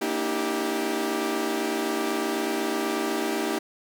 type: chord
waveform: sawtooth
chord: E half-diminished seventh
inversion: second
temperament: equal with one note detuned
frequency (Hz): 233.1 / 293.7 / 321.7 / 392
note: Bb3 / D4 / E4 / G4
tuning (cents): 0 / 0 / -42 / 0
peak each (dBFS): -29 / -28 / -26 / -25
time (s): 0.01-3.59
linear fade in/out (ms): 10
effects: none